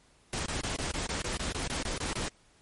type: noise bursts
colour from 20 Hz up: pink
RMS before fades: -33 dBFS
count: 13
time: 0.33-2.284 s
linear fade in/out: 2 ms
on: 130 ms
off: 22 ms
effects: pink hiss -63 dBFS RMS until 2.61 s + MP3 48 kbps